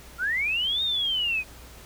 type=linear two-way sweep; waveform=sine; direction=up then down; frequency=1349 to 3729 to 2451 Hz; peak=-23 dBFS; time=0.18-1.44 s; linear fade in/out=50 ms; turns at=0.83 s; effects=added 60 Hz sine -48 dBFS peak until 1.85 s + pink hiss -48 dBFS RMS until 1.85 s